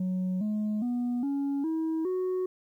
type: tone with pitch steps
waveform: sine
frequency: 184.6 / 212 / 243.6 / 279.8 / 321.4 / 369.2 Hz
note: F#3 / G#3 / B3 / C#4 / E4 / F#4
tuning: -4 / +36 / -24 / +16 / -44 / -4 cents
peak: -24 dBFS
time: 0-2.46 s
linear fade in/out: 5 ms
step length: 410 ms
effects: tanh soft clip ceiling -26 dBFS + 11-bit